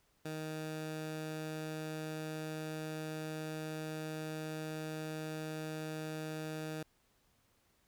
15% pulse tone, 156.2 Hz, D#3, 7 cents sharp, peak -33 dBFS, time 0.25-6.83 s, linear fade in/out 5 ms, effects pink hiss -73 dBFS RMS until 7.87 s

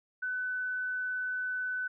sine tone, 1503 Hz, F#6, 27 cents sharp, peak -31 dBFS, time 0.22-1.88 s, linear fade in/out 10 ms, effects none

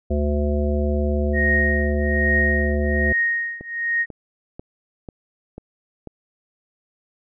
harmonic tone, 73.42 Hz, D2, in tune, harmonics 1 / 3 / 5 / 7 / 9, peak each -20 / -25 / -27 / -28 / -30 dBFS, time 0.1-3.13 s, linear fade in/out 10 ms
sine tone with tremolo, 1864.7 Hz, A#6, in tune, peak -16 dBFS, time 1.33-4.06 s, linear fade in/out 50 ms, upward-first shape triangle, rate 1.2 Hz, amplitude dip 95%
click train, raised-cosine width 2 ms, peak -21 dBFS, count 6, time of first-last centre 3.61-6.073 s, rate 2.03 Hz
effects none

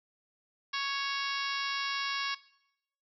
harmonic tone, 554.4 Hz, C#5, in tune, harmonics 2 / 3 / 4 / 5 / 6 / 7 / 8 / 9 / 10, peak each -36 / -38 / -39 / -40 / -41 / -41 / -42 / -43 / -43 dBFS, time 0.73-2.35 s, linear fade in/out 10 ms, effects noise-tail reverb RT60 0.8 s tail -19 dB re dry

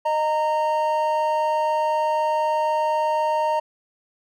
triangle tone pair together, 616.7 / 924 Hz, D#5 / A#5, -16 / -16 cents, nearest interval perfect fifth, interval 700 cents, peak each -21 / -19 dBFS, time 0.05-3.6 s, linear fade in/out 10 ms, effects none

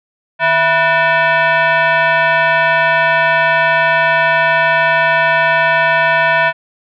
sine tone with frequency modulation, 155.56 Hz, D#3, in tune, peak -9 dBFS, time 0.39-6.53 s, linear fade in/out 50 ms, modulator 819 Hz, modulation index 2.6, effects none

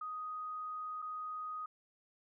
sine tone with dropouts, 1248 Hz, D#6, 5 cents sharp, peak -39 dBFS, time 0.01-1.66 s, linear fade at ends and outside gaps 5 ms, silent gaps 1.02-1.023 s, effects none

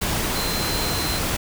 sine tone in noise, 4100 Hz, C8, 36 cents flat, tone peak -29 dBFS, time 0.35-1.19 s, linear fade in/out 10 ms, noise pink, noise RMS -24 dBFS, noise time 0.01-1.37 s, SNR -8 dB, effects none

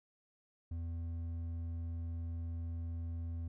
sine tone with hard clipping, 83.7 Hz, E2, 27 cents sharp, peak -39 dBFS, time 0.71-3.48 s, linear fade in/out 5 ms, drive 5 dB, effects none

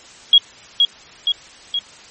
sine tone with echo, 3300 Hz, G#7, 12 cents flat, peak -5 dBFS, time 0.33-0.38 s, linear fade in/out 2 ms, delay 470 ms, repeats 3, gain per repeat -4 dB, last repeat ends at 1.79 s, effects white hiss -42 dBFS RMS until 2.1 s + MP3 32 kbps

